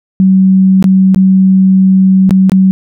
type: tone with dropouts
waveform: sine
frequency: 189.6 Hz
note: F#3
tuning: 43 cents sharp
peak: -3 dBFS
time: 0.2-2.71 s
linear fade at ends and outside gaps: 0 ms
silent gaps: 0.826-0.842 / 1.146-1.16 / 2.294-2.308 / 2.496-2.519 s
effects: none